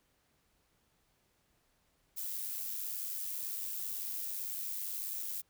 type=noise with amplitude modulation; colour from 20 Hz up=violet; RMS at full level=-37 dBFS; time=2.16-5.42 s; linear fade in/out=20 ms; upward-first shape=sine; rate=98 Hz; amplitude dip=45%; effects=pink hiss -74 dBFS RMS until 5.49 s